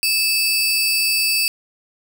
sawtooth tone pair together, 2617 / 4652 Hz, E7 / D8, -13 / -17 cents, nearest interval minor seventh, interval 996 cents, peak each -16 dBFS, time 0.03-1.48 s, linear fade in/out 0 ms, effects none

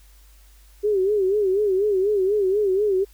sine tone with vibrato, 397.7 Hz, G4, 25 cents sharp, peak -17 dBFS, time 0.83-3.05 s, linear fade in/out 20 ms, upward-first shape sine, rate 4.1 Hz, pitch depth 120 cents each way, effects added 50 Hz sine -48 dBFS peak until 3.13 s + white hiss -57 dBFS RMS until 3.13 s

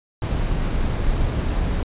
brown noise, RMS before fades -21 dBFS, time 0.22-1.83 s, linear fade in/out 2 ms, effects resampled to 8000 Hz

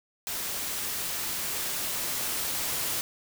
white noise with level ramp, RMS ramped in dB -33 to -30 dBFS, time 0.27-3.01 s, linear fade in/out 0 ms, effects none

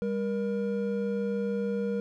triangle tone pair together, 199.9 / 473.4 Hz, G3 / A#4, +34 / +27 cents, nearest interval octave + minor third, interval 1493 cents, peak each -28 / -28 dBFS, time 0.02-2 s, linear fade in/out 0 ms, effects none

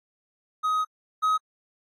triangle tone pair in turn, 1259 / 1267 Hz, D#6 / D#6, +20 / +31 cents, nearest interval unison, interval 11 cents, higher second, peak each -20 / -18 dBFS, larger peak second, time 0.63-0.85 / 1.22-1.38 s, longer first, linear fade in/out 20 ms, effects AAC 32 kbps

